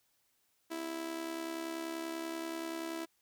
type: tone with amplitude modulation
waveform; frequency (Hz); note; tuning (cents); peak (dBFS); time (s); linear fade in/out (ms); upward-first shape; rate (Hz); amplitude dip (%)
sawtooth; 329.6; E4; 0; -31; 0.7-3.06; 20; sine; 70.4; 60
effects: white hiss -75 dBFS RMS until 3.21 s